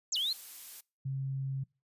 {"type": "exponential two-way sweep", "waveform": "sine", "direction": "down then up", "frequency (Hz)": [7902, 2871, 4333], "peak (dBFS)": -29, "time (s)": [0.12, 0.33], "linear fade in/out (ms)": 5, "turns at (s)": 0.17}
{"type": "noise", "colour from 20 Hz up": "blue", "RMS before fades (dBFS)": -46, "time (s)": [0.15, 0.81], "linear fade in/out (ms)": 10}
{"type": "tone", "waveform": "sine", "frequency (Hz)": 134.9, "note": "C#3", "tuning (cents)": -47, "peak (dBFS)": -32, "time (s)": [1.05, 1.64], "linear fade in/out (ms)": 10}
{"effects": ["noise-tail reverb RT60 0.3 s tail -25 dB re dry", "resampled to 32000 Hz"]}